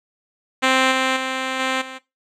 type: tone with level steps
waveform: 5% pulse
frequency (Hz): 261.6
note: C4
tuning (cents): 0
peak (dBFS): -3 / -6 / -11 / -8 / -21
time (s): 0.62-1.99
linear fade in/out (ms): 20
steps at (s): 0.91 / 1.16 / 1.59 / 1.81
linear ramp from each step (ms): 10
effects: noise-tail reverb RT60 0.2 s tail -17 dB re dry + low-pass 6000 Hz 12 dB/octave